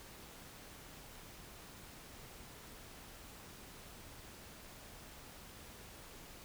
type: silence
effects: pink hiss -54 dBFS RMS until 6.44 s